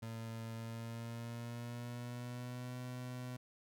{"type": "tone with pitch glide", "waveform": "30% pulse", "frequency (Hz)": [113.5, 125.21], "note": ["A#2", "B2"], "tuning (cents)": [-46, 24], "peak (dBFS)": -40, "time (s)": [0.02, 3.37], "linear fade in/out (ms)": 10, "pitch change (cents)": 170, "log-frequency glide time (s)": [0.53, 2.78], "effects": []}